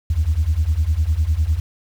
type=beating tone pair; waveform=sine; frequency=73 / 82.9 Hz; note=D2 / E2; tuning=-10 / +10 cents; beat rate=9.9 Hz; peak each=-18 / -17 dBFS; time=0.1-1.6 s; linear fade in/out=5 ms; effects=tanh soft clip ceiling -9 dBFS + 7-bit